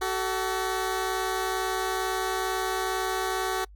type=tone pair together; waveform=15% pulse; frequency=377.8 / 440 Hz; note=F#4 / A4; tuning=+36 / 0 cents; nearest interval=minor third; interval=264 cents; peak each=-21 / -26 dBFS; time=0.01-3.65 s; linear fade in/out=10 ms; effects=noise-tail reverb RT60 0.1 s tail -26 dB re dry + added 50 Hz sine -46 dBFS peak until 3.75 s